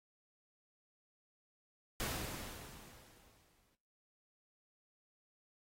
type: noise with exponential decay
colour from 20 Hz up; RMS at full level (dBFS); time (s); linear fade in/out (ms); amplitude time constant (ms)
pink; -38; 2-3.75; 0; 380
effects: noise-tail reverb RT60 0.6 s tail -21 dB re dry + AAC 48 kbps